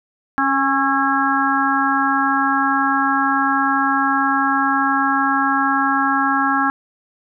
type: harmonic tone with a mistuned harmonic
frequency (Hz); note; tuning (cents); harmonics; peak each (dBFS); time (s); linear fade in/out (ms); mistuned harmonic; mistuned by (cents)
273.8; C#4; -21; 1 / 3 / 4 / 5 / 6; -21 / -21 / -21 / -21 / -21; 0.38-6.7; 0; 5; -34
effects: none